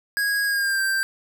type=tone with pitch glide; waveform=square; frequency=1648 to 1574.5 Hz; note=G#6 to G6; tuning=-14 to +7 cents; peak=-21 dBFS; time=0.17-1.03 s; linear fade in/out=0 ms; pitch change=-79 cents; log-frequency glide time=0.45-0.81 s; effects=none